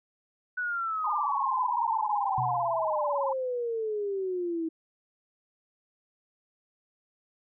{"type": "exponential sweep", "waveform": "sine", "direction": "down", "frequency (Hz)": [1493, 320], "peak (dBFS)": -28, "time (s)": [0.57, 4.69], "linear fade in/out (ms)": 10}
{"type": "tone with vibrato", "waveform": "sine", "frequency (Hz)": 932.3, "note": "A#5", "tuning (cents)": 0, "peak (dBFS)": -28, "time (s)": [1.04, 3.33], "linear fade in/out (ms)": 5, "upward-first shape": "sine", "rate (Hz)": 18, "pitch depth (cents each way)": 210}
{"type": "tone with exponential decay", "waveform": "sine", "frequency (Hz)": 126.8, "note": "B2", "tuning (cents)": 46, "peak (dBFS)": -29, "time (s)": [2.38, 2.98], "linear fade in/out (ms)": 0, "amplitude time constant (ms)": 130}
{"effects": []}